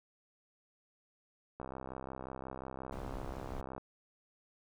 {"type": "click train", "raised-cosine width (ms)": 1, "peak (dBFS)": -29, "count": 144, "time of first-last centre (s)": [1.6, 3.78], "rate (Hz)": 65.6}
{"type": "noise", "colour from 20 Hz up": "brown", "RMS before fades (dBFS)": -44, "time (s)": [2.92, 3.61], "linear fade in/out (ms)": 5}
{"effects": []}